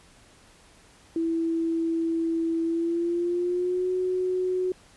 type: tone with pitch glide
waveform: sine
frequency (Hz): 329.6 to 367.8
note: E4 to F#4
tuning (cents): 0 to -10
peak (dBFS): -23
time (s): 1.16-4.72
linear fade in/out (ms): 2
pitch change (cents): +190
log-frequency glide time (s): 2.63-3.91
effects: pink hiss -55 dBFS RMS until 4.96 s + resampled to 24000 Hz